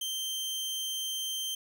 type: tone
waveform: sawtooth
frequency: 3136 Hz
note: G7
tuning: in tune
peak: -29 dBFS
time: 0.01-1.55 s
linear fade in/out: 5 ms
effects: none